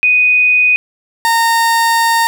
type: tone pair in turn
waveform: sine / 30% pulse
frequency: 2489 / 919.8 Hz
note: D#7 / A#5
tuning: 0 / -23 cents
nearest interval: octave + perfect fourth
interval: 1723 cents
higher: first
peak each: -7 dBFS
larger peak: neither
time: 0.03-0.76 / 1.25-2.27 s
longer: second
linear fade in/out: 0 ms
effects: none